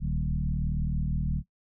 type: tone with frequency modulation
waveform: sine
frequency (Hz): 100.3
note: G2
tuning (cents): +40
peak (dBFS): -25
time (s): 0-1.43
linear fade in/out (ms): 50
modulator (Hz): 38.9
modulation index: 2.2
effects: noise-tail reverb RT60 0.1 s tail -17 dB re dry